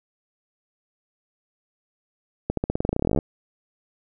accelerating click train, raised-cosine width 2 ms, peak -9 dBFS, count 21, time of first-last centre 2.5-3.188 s, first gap 73 ms, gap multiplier 0.91, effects none

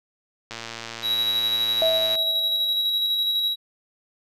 click train, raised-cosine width 0.2 ms, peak -16 dBFS, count 190, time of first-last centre 0.51-2.153 s, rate 115 Hz
triangle tone with tremolo, 3870 Hz, B7, 36 cents flat, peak -18 dBFS, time 1.02-3.56 s, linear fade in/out 50 ms, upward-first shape square, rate 12 Hz, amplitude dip 25%
sine tone with exponential decay, 650 Hz, E5, 24 cents flat, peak -17 dBFS, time 1.82-2.88 s, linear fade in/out 0 ms, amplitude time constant 230 ms
effects resampled to 32000 Hz

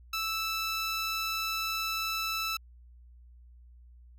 15% pulse tone, 1318.5 Hz, E6, in tune, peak -24 dBFS, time 0.13-2.57 s, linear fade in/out 5 ms, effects added 60 Hz sine -51 dBFS peak until 4.18 s

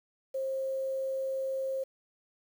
sine tone with quantisation, 533 Hz, C5, 32 cents sharp, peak -30 dBFS, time 0.34-1.84 s, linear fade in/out 10 ms, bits 9, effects none

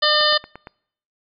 harmonic tone, 603 Hz, D5, 46 cents sharp, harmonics 1 / 2 / 3 / 5 / 6 / 7 / 8, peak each -22 / -22 / -22 / -22 / -22 / -22 / -22 dBFS, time 0.02-0.38 s, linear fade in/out 10 ms
click train, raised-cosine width 0.5 ms, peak -20 dBFS, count 5, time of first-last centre 0.21-0.671 s, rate 8.67 Hz
effects noise-tail reverb RT60 0.7 s tail -26 dB re dry

